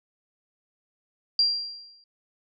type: tone with exponential decay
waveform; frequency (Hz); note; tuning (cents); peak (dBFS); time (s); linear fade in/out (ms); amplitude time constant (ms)
sine; 4752; D8; +20; -16; 1.39-2.04; 2; 140
effects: none